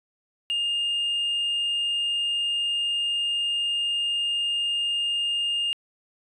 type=tone; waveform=sine; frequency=2824 Hz; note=F7; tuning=19 cents sharp; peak=-21 dBFS; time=0.5-5.73 s; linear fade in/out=0 ms; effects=tanh soft clip ceiling -21 dBFS